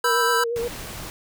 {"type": "tone with vibrato", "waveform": "sine", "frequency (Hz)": 469.9, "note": "A#4", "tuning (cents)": 14, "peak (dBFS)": -23, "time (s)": [0.04, 0.68], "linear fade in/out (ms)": 5, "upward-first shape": "sine", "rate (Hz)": 8.5, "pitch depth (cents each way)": 38}
{"type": "chord", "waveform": "square", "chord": "E minor", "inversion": "second", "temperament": "equal", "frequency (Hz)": [987.8, 1318.5, 1568], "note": ["B5", "E6", "G6"], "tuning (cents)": [0, 0, 0], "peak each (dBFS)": -24, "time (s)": [0.04, 0.44], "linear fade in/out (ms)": 5}
{"type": "noise", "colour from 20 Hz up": "pink", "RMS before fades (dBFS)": -35, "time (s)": [0.56, 1.1], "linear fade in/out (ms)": 0}
{"effects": []}